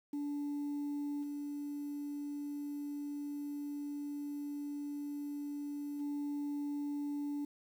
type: tone with level steps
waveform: sine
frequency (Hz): 289.3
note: D4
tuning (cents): -26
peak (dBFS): -33 / -37 / -33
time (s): 0.13-7.45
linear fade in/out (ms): 5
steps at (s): 1.22 / 5.99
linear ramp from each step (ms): 20
effects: tanh soft clip ceiling -34 dBFS + 10-bit